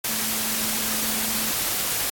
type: tone in noise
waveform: sine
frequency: 220 Hz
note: A3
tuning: in tune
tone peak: -35 dBFS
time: 0.09-1.51 s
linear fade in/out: 5 ms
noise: white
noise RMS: -25 dBFS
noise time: 0.04-2.1 s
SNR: -13 dB
effects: AAC 64 kbps